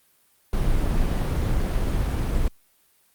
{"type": "noise", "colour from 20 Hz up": "brown", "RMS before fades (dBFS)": -22, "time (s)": [0.53, 2.48], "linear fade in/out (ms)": 2, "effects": ["white hiss -62 dBFS RMS until 3.14 s", "Opus 32 kbps"]}